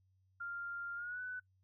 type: tone with pitch glide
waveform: sine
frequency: 1396 to 1496.2 Hz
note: F6 to F#6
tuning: -1 to +19 cents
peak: -40 dBFS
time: 0.4-1.4 s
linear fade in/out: 10 ms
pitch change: +120 cents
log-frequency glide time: 0.95-1.21 s
effects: noise-tail reverb RT60 0.1 s tail -24 dB re dry + added 94 Hz sine -70 dBFS peak until 1.63 s